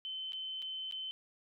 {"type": "tone with dropouts", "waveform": "sine", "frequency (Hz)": 3066, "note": "G7", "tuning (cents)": -39, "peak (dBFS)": -38, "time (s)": [0.05, 1.11], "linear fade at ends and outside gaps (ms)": 0, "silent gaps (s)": [[0.322, 0.332], [0.62, 0.624], [0.912, 0.923]], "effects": []}